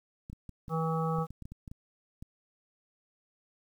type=clicks; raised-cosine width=5 ms; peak=-31 dBFS; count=12; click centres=0.299 / 0.33 / 0.493 / 0.682 / 1.186 / 1.306 / 1.423 / 1.455 / 1.52 / 1.678 / 1.715 / 2.225 s
type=harmonic tone; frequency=161.8 Hz; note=E3; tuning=32 cents flat; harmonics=1 / 3 / 5 / 7 / 8; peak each=-30 / -35 / -37 / -38 / -39 dBFS; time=0.69-1.27 s; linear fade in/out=50 ms
effects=10-bit